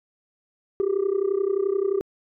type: tone with amplitude modulation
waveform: sine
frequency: 392.6 Hz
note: G4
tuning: 3 cents sharp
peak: -15 dBFS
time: 0.8-2.01 s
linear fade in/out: 0 ms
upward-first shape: sine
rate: 31.5 Hz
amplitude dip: 90%
effects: tanh soft clip ceiling -16 dBFS